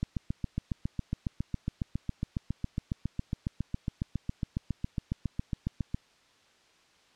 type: click train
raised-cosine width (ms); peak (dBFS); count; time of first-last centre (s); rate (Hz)
5; -18; 44; 0.03-5.945; 7.27
effects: white hiss -63 dBFS RMS until 7.15 s + low-pass 5000 Hz 12 dB/octave